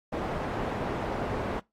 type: low-pass noise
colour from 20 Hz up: white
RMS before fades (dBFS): -32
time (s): 0.12-1.6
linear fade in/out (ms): 10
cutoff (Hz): 720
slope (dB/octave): 12
effects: noise-tail reverb RT60 0.2 s tail -21 dB re dry + AAC 48 kbps